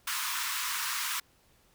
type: high-pass noise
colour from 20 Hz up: pink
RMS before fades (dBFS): -33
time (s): 0.07-1.2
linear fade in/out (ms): 5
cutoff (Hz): 950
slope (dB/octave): 96
effects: pink hiss -65 dBFS RMS until 1.74 s